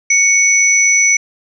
sine tone pair together, 2228 / 5948 Hz, C#7 / F#8, +8 / +8 cents, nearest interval octave + perfect fourth, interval 1700 cents, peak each -11 dBFS, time 0.1-1.17 s, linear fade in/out 5 ms, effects none

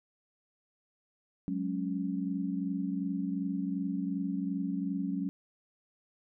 sine chord, F# suspended second, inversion none, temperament equal, 185 / 207.7 / 277.2 Hz, F#3 / G#3 / C#4, 0 / 0 / 0 cents, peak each -34 / -37 / -34 dBFS, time 1.48-5.29 s, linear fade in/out 0 ms, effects none

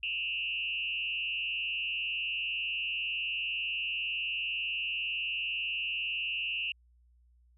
sine tone with frequency modulation, 2741 Hz, F7, 33 cents flat, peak -31 dBFS, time 0.03-6.72 s, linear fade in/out 2 ms, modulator 140 Hz, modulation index 1.2, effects added 60 Hz sine -61 dBFS peak until 7.57 s

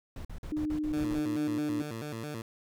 brown noise bursts, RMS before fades -40 dBFS, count 8, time 0.16-1.194 s, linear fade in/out 2 ms, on 89 ms, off 46 ms
sine tone with pitch glide, 304.3 to 299.1 Hz, D#4 to D4, -38 to +32 cents, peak -29 dBFS, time 0.52-1.82 s, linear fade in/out 2 ms, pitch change -30 cents, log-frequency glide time 1.24-1.66 s
15% pulse tone with vibrato, 130 Hz, C3, 11 cents flat, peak -30 dBFS, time 0.93-2.42 s, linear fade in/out 2 ms, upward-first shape square, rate 4.6 Hz, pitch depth 240 cents each way
effects none

